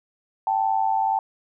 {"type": "tone pair together", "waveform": "sine", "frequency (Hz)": [778.6, 880], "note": ["G5", "A5"], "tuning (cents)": [-12, 0], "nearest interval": "major second", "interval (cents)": 212, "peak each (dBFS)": -22, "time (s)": [0.47, 1.19], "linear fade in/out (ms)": 2, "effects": []}